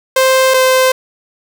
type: tone pair in turn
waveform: sawtooth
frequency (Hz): 523.3 / 517.9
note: C5 / C5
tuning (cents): 0 / -18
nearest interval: unison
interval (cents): 18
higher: first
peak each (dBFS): -4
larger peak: neither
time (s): 0.16-0.54 / 0.54-0.92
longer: neither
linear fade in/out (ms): 5
effects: none